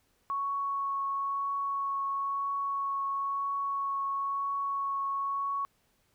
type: tone with vibrato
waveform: sine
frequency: 1108.7 Hz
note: C#6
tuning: in tune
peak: -29 dBFS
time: 0.3-5.65 s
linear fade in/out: 0 ms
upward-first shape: triangle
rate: 1 Hz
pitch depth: 10 cents each way
effects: pink hiss -71 dBFS RMS until 6.14 s